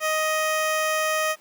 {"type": "tone", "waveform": "15% pulse", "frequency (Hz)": 625, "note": "D#5", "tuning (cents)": 8, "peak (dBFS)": -15, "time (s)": [0, 1.36], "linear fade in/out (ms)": 50, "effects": ["pink hiss -55 dBFS RMS until 1.4 s", "high-pass 300 Hz 12 dB/octave"]}